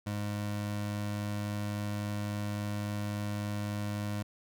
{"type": "tone", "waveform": "25% pulse", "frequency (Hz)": 103.6, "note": "G#2", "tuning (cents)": -4, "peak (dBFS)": -29, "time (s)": [0.06, 4.23], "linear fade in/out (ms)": 10, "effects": []}